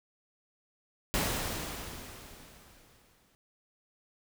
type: noise with exponential decay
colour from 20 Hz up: pink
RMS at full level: -29 dBFS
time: 1.14-3.35 s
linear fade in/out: 0 ms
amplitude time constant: 480 ms
effects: none